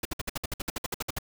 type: noise bursts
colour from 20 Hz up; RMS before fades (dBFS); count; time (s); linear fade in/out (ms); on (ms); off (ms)
pink; -31; 15; 0.03-1.187; 5; 23; 58
effects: none